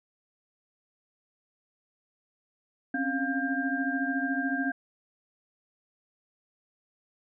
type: tone cluster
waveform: sine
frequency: 264.1 / 277.9 / 702 / 1595 Hz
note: C4 / C#4 / F5 / G6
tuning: +16 / +4 / +9 / +30 cents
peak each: -31 / -32 / -36 / -31 dBFS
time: 2.94-4.72 s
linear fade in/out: 5 ms
effects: none